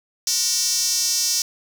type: tone with high-pass filter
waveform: square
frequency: 207.7 Hz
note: G#3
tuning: in tune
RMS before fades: -21 dBFS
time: 0.27-1.42 s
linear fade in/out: 2 ms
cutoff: 5600 Hz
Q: 3.9
effects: none